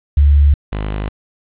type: tone pair in turn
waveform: sine / sawtooth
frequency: 72 / 51.59 Hz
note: D2 / G#1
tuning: -34 / -11 cents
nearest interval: tritone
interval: 577 cents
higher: first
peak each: -6 / -15 dBFS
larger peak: first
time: 0.17-0.54 / 0.72-1.09 s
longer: neither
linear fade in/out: 5 ms
effects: resampled to 8000 Hz + 7-bit